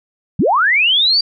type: linear sweep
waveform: sine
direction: up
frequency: 116.54 to 4744 Hz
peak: -10 dBFS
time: 0.39-1.21 s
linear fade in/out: 5 ms
effects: none